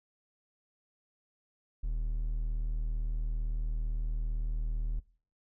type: tone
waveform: triangle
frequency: 38.89 Hz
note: D#1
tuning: in tune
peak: -28 dBFS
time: 1.83-5 s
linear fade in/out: 10 ms
effects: noise-tail reverb RT60 0.5 s tail -22 dB re dry